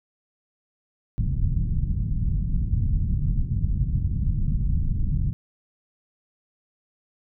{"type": "low-pass noise", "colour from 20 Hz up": "pink", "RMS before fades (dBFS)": -23, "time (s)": [1.18, 5.33], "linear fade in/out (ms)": 0, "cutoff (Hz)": 160, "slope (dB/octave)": 24, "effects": []}